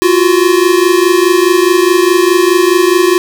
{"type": "tone pair together", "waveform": "square", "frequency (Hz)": [345.2, 370], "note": ["F4", "F#4"], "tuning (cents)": [-20, 0], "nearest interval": "minor second", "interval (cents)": 120, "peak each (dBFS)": -10, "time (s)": [0.02, 3.18], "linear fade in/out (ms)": 0, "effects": []}